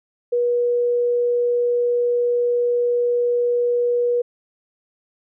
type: tone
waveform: sine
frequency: 482.9 Hz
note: B4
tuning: 39 cents flat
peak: -16 dBFS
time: 0.32-4.22 s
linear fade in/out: 10 ms
effects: none